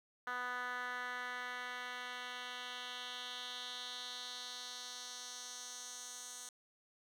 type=tone with band-pass filter sweep; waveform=10% pulse; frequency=247.7 Hz; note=B3; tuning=5 cents sharp; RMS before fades=-45 dBFS; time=0.27-6.49 s; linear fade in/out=2 ms; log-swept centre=1500 to 7300 Hz; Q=2.3; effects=11-bit